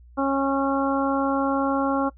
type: harmonic tone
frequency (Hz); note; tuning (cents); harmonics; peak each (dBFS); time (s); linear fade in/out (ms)
273.8; C#4; -21; 1 / 2 / 3 / 4 / 5; -23 / -26 / -28 / -29 / -30; 0.17-2.1; 20
effects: noise-tail reverb RT60 0.1 s tail -22 dB re dry + added 60 Hz sine -46 dBFS peak until 2.17 s